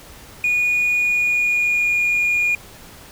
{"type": "tone with pitch glide", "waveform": "triangle", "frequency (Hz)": [2452, 2431], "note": ["D#7", "D#7"], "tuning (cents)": [-26, -41], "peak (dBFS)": -13, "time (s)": [0.44, 2.55], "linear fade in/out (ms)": 2, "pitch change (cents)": -15, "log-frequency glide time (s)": [0.9, 1.99], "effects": ["tanh soft clip ceiling -11 dBFS", "pink hiss -42 dBFS RMS until 3.11 s"]}